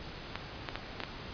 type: clicks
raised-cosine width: 0.3 ms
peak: -18 dBFS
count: 5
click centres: 0.356 / 0.688 / 0.756 / 1.003 / 1.036 s
effects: pink hiss -44 dBFS RMS until 1.33 s + resampled to 11025 Hz